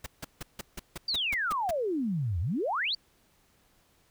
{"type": "noise bursts", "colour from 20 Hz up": "pink", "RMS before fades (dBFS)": -37, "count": 10, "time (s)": [0.04, 1.71], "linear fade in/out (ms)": 5, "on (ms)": 23, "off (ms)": 160}
{"type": "exponential two-way sweep", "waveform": "sine", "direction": "down then up", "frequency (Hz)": [4787, 78.2, 4787], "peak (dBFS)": -27, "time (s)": [1.08, 2.95], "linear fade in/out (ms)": 5, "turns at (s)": 2.4}
{"effects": ["pink hiss -66 dBFS RMS until 4.1 s"]}